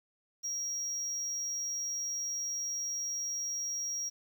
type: tone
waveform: triangle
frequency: 5650 Hz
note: F8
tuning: 19 cents sharp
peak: -32 dBFS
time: 0.43-4.1 s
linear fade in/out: 20 ms
effects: 10-bit